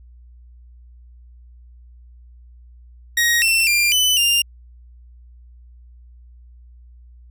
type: tone with pitch steps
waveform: sawtooth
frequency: 1884 / 2692 / 2389 / 3005 / 2798 Hz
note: A#6 / E7 / D7 / F#7 / F7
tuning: +18 / +36 / +29 / +26 / +3 cents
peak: -11 dBFS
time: 3.17-4.42 s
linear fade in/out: 5 ms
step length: 250 ms
effects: added 60 Hz sine -42 dBFS peak until 7.3 s